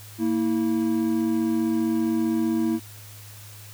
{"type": "tone pair together", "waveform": "triangle", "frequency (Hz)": [230, 325.3], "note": ["A#3", "E4"], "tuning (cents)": [-23, -23], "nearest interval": "tritone", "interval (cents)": 600, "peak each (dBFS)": [-22, -21], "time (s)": [0.18, 2.8], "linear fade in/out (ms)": 50, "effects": ["added 104 Hz sine -43 dBFS peak until 3.73 s", "white hiss -46 dBFS RMS until 3.73 s"]}